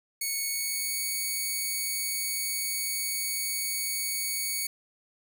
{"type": "tone with pitch glide", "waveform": "5% pulse", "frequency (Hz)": [2217, 2234], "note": ["C#7", "C#7"], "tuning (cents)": [0, 13], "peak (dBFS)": -19, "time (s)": [0.21, 4.67], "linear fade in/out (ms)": 5, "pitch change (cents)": 13, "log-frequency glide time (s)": [0.48, 1.02], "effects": []}